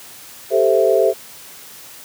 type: chord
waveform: sine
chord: A minor seventh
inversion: third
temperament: equal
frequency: 392 / 440 / 523.3 / 659.3 Hz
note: G4 / A4 / C5 / E5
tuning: 0 / 0 / 0 / 0 cents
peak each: -17 dBFS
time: 0.5-1.14 s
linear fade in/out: 50 ms
effects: white hiss -39 dBFS RMS until 2.04 s + high-pass 80 Hz 12 dB/octave